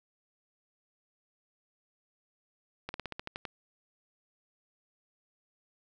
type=slowing click train; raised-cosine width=0.3 ms; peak=-21 dBFS; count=9; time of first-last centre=2.89-3.452 s; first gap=51 ms; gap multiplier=1.09; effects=none